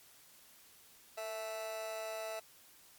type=tone with amplitude modulation; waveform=40% pulse; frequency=659.3 Hz; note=E5; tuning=in tune; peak=-35 dBFS; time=1.17-2.4 s; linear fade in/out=10 ms; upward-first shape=sine; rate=211 Hz; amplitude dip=75%; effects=white hiss -61 dBFS RMS until 2.98 s + MP3 96 kbps